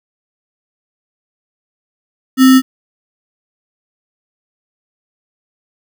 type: tone with sample-and-hold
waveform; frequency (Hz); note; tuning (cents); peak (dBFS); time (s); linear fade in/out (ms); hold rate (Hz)
sine; 261.1; C4; -3; -3; 2.37-2.62; 50; 1575
effects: none